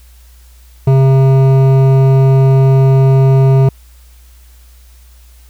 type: tone with hard clipping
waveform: sine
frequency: 133.9 Hz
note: C3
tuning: 40 cents sharp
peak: -7 dBFS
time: 0.87-3.69 s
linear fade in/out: 5 ms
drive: 12 dB
effects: added 60 Hz sine -38 dBFS peak until 5.49 s + white hiss -49 dBFS RMS until 5.49 s